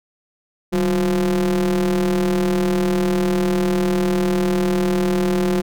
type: ring-modulated tone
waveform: square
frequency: 85 Hz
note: F2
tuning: 46 cents flat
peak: -14 dBFS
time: 0.72-5.62 s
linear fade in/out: 20 ms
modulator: 275 Hz
effects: none